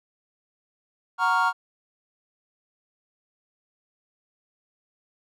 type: chord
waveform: triangle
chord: Gb major seventh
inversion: none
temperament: equal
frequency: 740 / 932.3 / 1108.7 / 1396.9 Hz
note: Gb5 / Bb5 / Db6 / F6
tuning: 0 / 0 / 0 / 0 cents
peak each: -27 / -22 / -23 / -22 dBFS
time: 1.18-1.53 s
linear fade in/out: 50 ms
effects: none